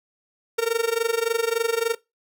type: tone with amplitude modulation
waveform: 45% pulse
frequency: 459.5 Hz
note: A#4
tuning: 25 cents flat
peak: -17 dBFS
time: 0.58-1.95 s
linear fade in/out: 10 ms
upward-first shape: sine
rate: 23.5 Hz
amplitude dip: 85%
effects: noise-tail reverb RT60 0.2 s tail -19 dB re dry